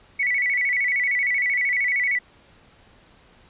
sine tone with vibrato, 2093 Hz, C7, in tune, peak -19 dBFS, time 0.19-2.19 s, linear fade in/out 10 ms, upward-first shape square, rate 13 Hz, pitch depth 100 cents each way, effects pink hiss -54 dBFS RMS until 3.49 s + resampled to 8000 Hz

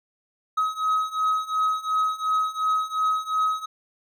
triangle beating tone pair, 1270 / 1272.8 Hz, D#6 / D#6, +35 / +39 cents, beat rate 2.8 Hz, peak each -24 / -22 dBFS, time 0.57-3.66 s, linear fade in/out 10 ms, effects none

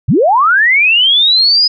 sine linear sweep, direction up, 83.7 to 5050 Hz, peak -6 dBFS, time 0.08-1.68 s, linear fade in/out 10 ms, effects none

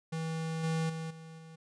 square tone with level steps, 161.6 Hz, E3, 34 cents flat, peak -34 / -30 / -37 / -47 / -49 dBFS, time 0.12-1.56 s, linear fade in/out 10 ms, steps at 0.63 / 0.89 / 1.1 / 1.38 s, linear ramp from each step 10 ms, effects resampled to 22050 Hz

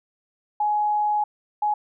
sine tone bursts at uneven times, 839 Hz, G#5, 17 cents sharp, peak -19 dBFS, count 2, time 0.6-1.24 / 1.62-1.74 s, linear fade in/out 5 ms, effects none

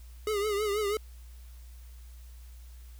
square tone with vibrato, 415.3 Hz, G#4, in tune, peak -28 dBFS, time 0.27-0.97 s, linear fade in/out 2 ms, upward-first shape triangle, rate 6.2 Hz, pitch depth 91 cents each way, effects added 60 Hz sine -45 dBFS peak until 2.99 s + white hiss -61 dBFS RMS until 2.99 s

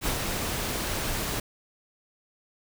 pink noise with ADSR envelope, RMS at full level -27 dBFS, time 0.01-1.4 s, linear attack 53 ms, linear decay 110 ms, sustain -3 dB, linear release 5 ms, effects none

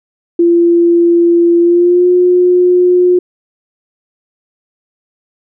sine tone with pitch glide, 342.3 to 359.1 Hz, F4 to F4, -35 to +48 cents, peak -5 dBFS, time 0.39-3.19 s, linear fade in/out 5 ms, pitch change +83 cents, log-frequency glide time 1.6-2.08 s, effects none

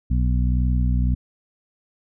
harmonic tone, 61.74 Hz, B1, in tune, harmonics 1 / 2 / 3 / 4, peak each -18 / -24 / -28 / -30 dBFS, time 0.1-1.15 s, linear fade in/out 10 ms, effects none

